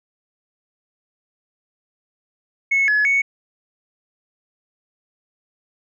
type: tone with pitch steps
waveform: sine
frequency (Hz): 2194 / 1699 / 2219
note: C#7 / G#6 / C#7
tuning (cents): -18 / +39 / +1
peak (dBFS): -13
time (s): 2.71-3.22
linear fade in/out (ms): 10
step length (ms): 170
effects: tanh soft clip ceiling -11 dBFS